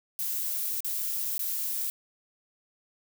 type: noise with dropouts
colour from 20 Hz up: violet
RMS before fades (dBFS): -31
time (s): 0.19-1.9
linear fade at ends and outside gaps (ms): 0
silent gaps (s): 0.805-0.846 / 1.248-1.252 / 1.38-1.393
effects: none